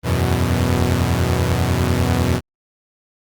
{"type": "chord", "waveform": "sawtooth", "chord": "E suspended second", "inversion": "none", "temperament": "equal with one note detuned", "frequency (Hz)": [82.41, 92.5, 123.97], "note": ["E2", "F#2", "B2"], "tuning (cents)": [0, 0, 7], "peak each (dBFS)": -16, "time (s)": [0.03, 2.41], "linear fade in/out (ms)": 50, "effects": ["Opus 32 kbps"]}